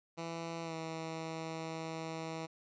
10% pulse tone with pitch glide, 166.2 to 161.75 Hz, E3 to E3, +15 to -32 cents, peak -31 dBFS, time 0.17-2.47 s, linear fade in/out 20 ms, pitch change -47 cents, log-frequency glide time 0.63-0.74 s, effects resampled to 16000 Hz

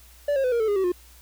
triangle tone with pitch steps, 579 / 540.2 / 504 / 470.3 / 438.8 / 409.4 / 382 / 356.4 Hz, D5 / C#5 / B4 / A#4 / A4 / G#4 / G4 / F4, -25 / -45 / +35 / +15 / -5 / -25 / -45 / +35 cents, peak -18 dBFS, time 0.28-0.92 s, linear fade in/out 5 ms, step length 80 ms, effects added 60 Hz sine -50 dBFS peak until 1.21 s + white hiss -53 dBFS RMS until 1.21 s

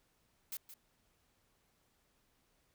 blue noise with echo, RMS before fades -42 dBFS, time 0.52-0.57 s, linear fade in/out 2 ms, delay 170 ms, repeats 1, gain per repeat -11 dB, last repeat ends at 0.74 s, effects pink hiss -75 dBFS RMS until 2.74 s

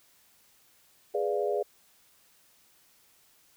sine chord, G# diminished seventh, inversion none, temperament equal, 415.3 / 493.9 / 587.3 / 698.5 Hz, G#4 / B4 / D5 / F5, 0 / 0 / 0 / 0 cents, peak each -29 / -33 / -32 / -35 dBFS, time 1.14-1.63 s, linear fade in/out 10 ms, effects white hiss -63 dBFS RMS until 3.56 s

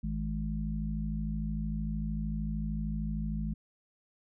harmonic tone, 53.2 Hz, G#1, 42 cents sharp, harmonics 1 / 3 / 4, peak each -34 / -36 / -36 dBFS, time 0.03-3.54 s, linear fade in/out 10 ms, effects none

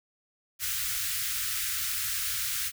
white band-stop noise, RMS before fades -31 dBFS, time 0.59-2.72 s, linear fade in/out 50 ms, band 120 to 1300 Hz, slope 48 dB/octave, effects none

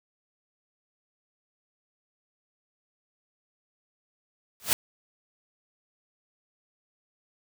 white noise with exponential growth, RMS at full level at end -18 dBFS, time 4.6-4.73 s, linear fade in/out 0 ms, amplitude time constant 27 ms, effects none

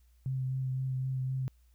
sine tone with vibrato, 130.81 Hz, C3, in tune, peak -30 dBFS, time 0.26-1.48 s, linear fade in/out 0 ms, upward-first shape sine, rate 3.9 Hz, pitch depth 16 cents each way, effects added 60 Hz sine -60 dBFS peak until 1.74 s + white hiss -75 dBFS RMS until 1.74 s

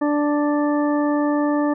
harmonic tone, 293.7 Hz, D4, in tune, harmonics 1 / 2 / 3 / 4 / 6, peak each -18 / -24 / -28 / -30 / -34 dBFS, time 0.01-1.74 s, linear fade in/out 10 ms, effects none

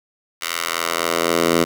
10% pulse tone with high-pass filter sweep, 83.9 Hz, E2, 31 cents sharp, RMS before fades -20 dBFS, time 0.41-1.65 s, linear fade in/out 20 ms, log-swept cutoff 1900 to 250 Hz, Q 0.81, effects none

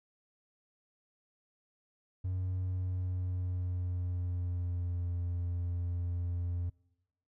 triangle tone with pitch glide, 92.3 to 87.67 Hz, F#2 to F2, -4 to +7 cents, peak -29 dBFS, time 2.24-6.7 s, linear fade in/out 10 ms, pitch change -89 cents, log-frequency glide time 2.6-5.11 s, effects noise-tail reverb RT60 0.9 s tail -24 dB re dry + tanh soft clip ceiling -25 dBFS

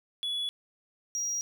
triangle tone pair in turn, 3400 / 5718 Hz, G#7 / F8, +40 / +40 cents, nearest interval major sixth, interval 900 cents, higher second, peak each -28 dBFS, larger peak neither, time 0.23-0.49 / 1.15-1.41 s, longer neither, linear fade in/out 0 ms, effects none

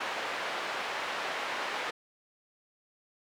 pink band-pass noise, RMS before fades -35 dBFS, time 0-1.91 s, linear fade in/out 10 ms, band 660 to 2800 Hz, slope 12 dB/octave, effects none

